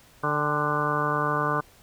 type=harmonic tone with a mistuned harmonic; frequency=148.1 Hz; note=D3; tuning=15 cents sharp; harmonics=1 / 2 / 3 / 4 / 5 / 6 / 7 / 8 / 9 / 10; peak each=-31 / -34 / -32 / -33 / -36 / -36 / -29 / -28 / -40 / -31 dBFS; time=0.23-1.61 s; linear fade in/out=10 ms; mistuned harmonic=5; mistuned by=+63 cents; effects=pink hiss -55 dBFS RMS until 1.82 s